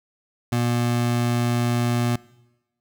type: tone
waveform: 25% pulse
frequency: 120 Hz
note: B2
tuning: 49 cents flat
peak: -16 dBFS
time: 0.52-2.16 s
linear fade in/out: 5 ms
effects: noise-tail reverb RT60 1.0 s tail -22 dB re dry